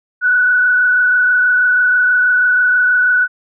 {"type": "tone with frequency modulation", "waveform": "sine", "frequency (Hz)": 1480, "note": "F#6", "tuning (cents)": 0, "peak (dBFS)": -9, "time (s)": [0.21, 3.28], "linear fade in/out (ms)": 50, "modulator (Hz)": 26.2, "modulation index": 0.98, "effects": []}